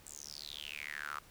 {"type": "tone with high-pass filter sweep", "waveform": "sawtooth", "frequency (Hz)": 73.42, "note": "D2", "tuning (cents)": 0, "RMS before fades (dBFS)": -45, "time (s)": [0.06, 1.19], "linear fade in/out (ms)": 5, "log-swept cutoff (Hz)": [7900, 1200], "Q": 8.5, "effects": ["pink hiss -60 dBFS RMS until 1.3 s"]}